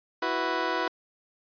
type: chord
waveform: 15% pulse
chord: E suspended second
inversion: none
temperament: just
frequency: 329.6 / 370.8 / 494.4 Hz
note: E4 / F#4 / B4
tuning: 0 / +4 / +2 cents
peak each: -25 dBFS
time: 0.22-0.88 s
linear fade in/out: 5 ms
effects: resampled to 11025 Hz